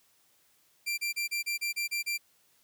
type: tone bursts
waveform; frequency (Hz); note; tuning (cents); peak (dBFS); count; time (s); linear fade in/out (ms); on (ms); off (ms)
sawtooth; 2363; D7; +10; -26; 9; 0.86-2.18; 20; 120; 30
effects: white hiss -67 dBFS RMS until 2.63 s + high-pass 60 Hz 12 dB/octave